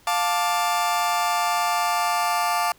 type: chord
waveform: 40% pulse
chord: D minor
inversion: first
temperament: just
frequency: 704.8 / 881 / 1174.7 Hz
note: F5 / A5 / D6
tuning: +16 / +2 / 0 cents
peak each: -24 dBFS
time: 0.07-2.72 s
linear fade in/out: 2 ms
effects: pink hiss -55 dBFS RMS until 2.78 s